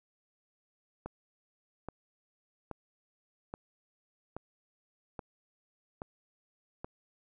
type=click train; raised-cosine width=1 ms; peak=-25 dBFS; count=8; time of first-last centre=1.06-6.845 s; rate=1.21 Hz; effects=none